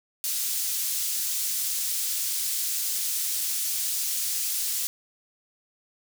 pink high-pass noise, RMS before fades -28 dBFS, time 0.24-4.87 s, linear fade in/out 0 ms, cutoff 6100 Hz, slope 12 dB/octave, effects none

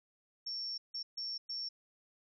sine tone bursts at uneven times, 5460 Hz, F8, 40 cents flat, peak -37 dBFS, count 4, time 0.46-0.78 / 0.94-1.03 / 1.17-1.38 / 1.49-1.69 s, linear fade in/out 10 ms, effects none

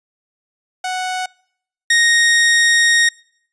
sawtooth tone pair in turn, 740 / 1864.7 Hz, F#5 / A#6, 0 / 0 cents, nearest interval octave + major third, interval 1600 cents, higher second, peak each -16 / -7 dBFS, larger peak second, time 0.84-1.26 / 1.9-3.09 s, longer second, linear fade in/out 5 ms, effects noise-tail reverb RT60 0.7 s tail -26 dB re dry + resampled to 22050 Hz

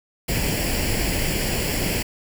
pink noise with comb filter, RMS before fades -23 dBFS, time 0.28-2.03 s, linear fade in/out 10 ms, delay 0.4 ms, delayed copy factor +0.7, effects none

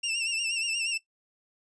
sawtooth tone with vibrato, 2724 Hz, F7, 44 cents flat, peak -24 dBFS, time 0.03-0.98 s, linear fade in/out 10 ms, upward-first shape sine, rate 8.4 Hz, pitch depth 63 cents each way, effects noise-tail reverb RT60 0.1 s tail -17 dB re dry + resampled to 22050 Hz

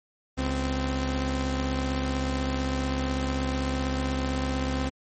sawtooth tone pair together, 68.74 / 259.1 Hz, C#2 / C4, -14 / -17 cents, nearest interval octave + major seventh, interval 2297 cents, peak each -24 / -25 dBFS, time 0.37-4.9 s, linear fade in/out 20 ms, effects MP3 32 kbps

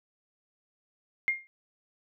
sine tone with exponential decay, 2122 Hz, C7, 24 cents sharp, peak -20 dBFS, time 1.28-1.47 s, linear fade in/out 0 ms, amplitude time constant 41 ms, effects none

